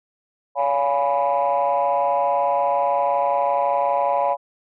sine chord, C# dominant seventh, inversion none, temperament equal with one note detuned, 566.7 / 698.5 / 830.6 / 987.8 Hz, C#5 / E#5 / G#5 / B5, +38 / 0 / 0 / 0 cents, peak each -21 / -22 / -22 / -22 dBFS, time 0.55-4.37 s, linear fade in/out 50 ms, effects tanh soft clip ceiling -11 dBFS

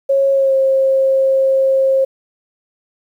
sine tone with pitch glide, 547 to 534.8 Hz, C#5 to C5, -23 to +38 cents, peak -10 dBFS, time 0.09-2.05 s, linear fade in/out 10 ms, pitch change -39 cents, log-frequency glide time 0.32-0.54 s, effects 8-bit

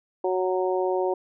harmonic tone, 185 Hz, F#3, in tune, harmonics 2 / 3 / 4 / 5, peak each -24 / -28 / -30 / -32 dBFS, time 0.24-1.14 s, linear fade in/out 5 ms, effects none

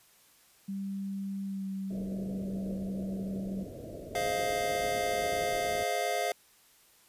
sine tone with pitch glide, 196 to 192.97 Hz, G3 to G3, 0 to -27 cents, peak -33 dBFS, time 0.68-3.64 s, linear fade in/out 10 ms, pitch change -27 cents, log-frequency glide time 1.45-1.67 s
white low-pass noise, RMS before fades -43 dBFS, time 1.9-5.84 s, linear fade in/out 10 ms, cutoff 650 Hz, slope 96 dB/octave
square chord, F minor seventh, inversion first, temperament just, 419.1 / 523.8 / 628.6 / 698.5 Hz, Ab4 / C5 / Eb5 / F5, +16 / +2 / +18 / 0 cents, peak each -38 / -37 / -37 / -32 dBFS, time 4.15-6.32 s, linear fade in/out 2 ms
effects white hiss -62 dBFS RMS until 7.08 s + resampled to 32000 Hz

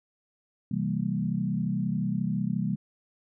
sine chord, C dominant seventh, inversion none, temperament equal with one note detuned, 130.81 / 164.81 / 196 / 230.5 Hz, C3 / E3 / G3 / Bb3, 0 / 0 / 0 / -19 cents, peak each -33 / -31 / -29 / -33 dBFS, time 0.71-2.76 s, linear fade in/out 5 ms, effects none

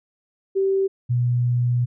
sine tone pair in turn, 387.5 / 122.05 Hz, G4 / B2, -20 / -20 cents, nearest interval octave + minor sixth, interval 2000 cents, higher first, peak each -17 dBFS, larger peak neither, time 0.55-0.88 / 1.09-1.86 s, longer second, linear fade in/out 20 ms, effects none

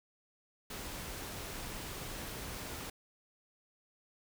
pink noise, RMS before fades -43 dBFS, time 0.7-2.9 s, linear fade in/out 5 ms, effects none

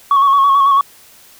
sine tone with vibrato, 1108.7 Hz, C#6, in tune, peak -6 dBFS, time 0.11-0.81 s, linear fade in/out 2 ms, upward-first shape square, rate 9.1 Hz, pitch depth 32 cents each way, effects tanh soft clip ceiling -5 dBFS + white hiss -44 dBFS RMS until 1.39 s

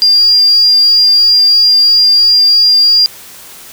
sine tone, 4799 Hz, D8, 37 cents sharp, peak -4 dBFS, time 0.02-3.06 s, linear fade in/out 0 ms, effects white hiss -33 dBFS RMS until 3.72 s

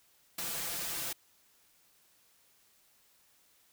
white noise with comb filter, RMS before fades -37 dBFS, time 0.38-1.13 s, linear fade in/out 5 ms, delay 5.9 ms, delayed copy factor +0.7, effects white hiss -67 dBFS RMS until 3.72 s

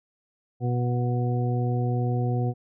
harmonic tone, 122.5 Hz, B2, 14 cents flat, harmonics 1 / 2 / 3 / 4 / 6, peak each -23 / -32 / -34 / -35 / -35 dBFS, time 0.6-2.54 s, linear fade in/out 50 ms, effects none

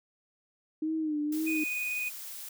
sine tone with vibrato, 307.5 Hz, D#4, 20 cents flat, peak -28 dBFS, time 0.82-1.64 s, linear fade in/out 5 ms, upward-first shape sine, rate 1.9 Hz, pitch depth 65 cents each way
blue noise, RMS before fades -42 dBFS, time 1.32-2.49 s, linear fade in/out 5 ms
triangle tone with tremolo, 2481 Hz, D#7, 6 cents flat, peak -28 dBFS, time 1.46-2.1 s, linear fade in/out 20 ms, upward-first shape triangle, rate 20 Hz, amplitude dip 25%
effects none

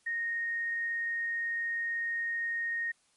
sine tone, 1858 Hz, A#6, 6 cents flat, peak -30 dBFS, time 0.06-2.92 s, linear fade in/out 10 ms, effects white hiss -69 dBFS RMS until 3.16 s + MP3 48 kbps

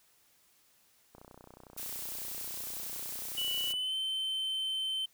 click train, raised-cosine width 1 ms, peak -37 dBFS, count 81, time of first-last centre 1.15-3.739 s, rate 30.9 Hz
blue noise, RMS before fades -40 dBFS, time 1.77-3.73 s, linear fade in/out 10 ms
triangle tone with pitch glide, 2960 to 3087 Hz, F#7 to G7, 0 to -27 cents, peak -30 dBFS, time 3.37-5.06 s, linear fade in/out 10 ms, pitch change +73 cents, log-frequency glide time 3.68-3.95 s
effects white hiss -67 dBFS RMS until 5.13 s

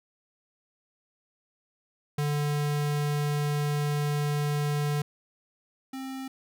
square tone pair in turn, 146.83 / 264.9 Hz, D3 / C4, 0 / +22 cents, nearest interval minor seventh, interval 1022 cents, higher second, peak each -26 / -35 dBFS, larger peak first, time 2.18-5.02 / 5.93-6.28 s, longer first, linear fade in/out 5 ms, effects none

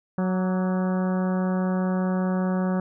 harmonic tone with a mistuned harmonic, 185 Hz, F#3, in tune, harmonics 1 / 2 / 3 / 4 / 5 / 6 / 7 / 8 / 9, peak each -22 / -33 / -32 / -37 / -39 / -40 / -42 / -42 / -45 dBFS, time 0.18-2.8 s, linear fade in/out 2 ms, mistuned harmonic 6, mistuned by +53 cents, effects none

